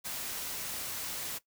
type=noise; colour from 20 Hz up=white; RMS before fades=-38 dBFS; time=0.04-1.39 s; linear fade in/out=20 ms; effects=noise-tail reverb RT60 0.1 s tail -17 dB re dry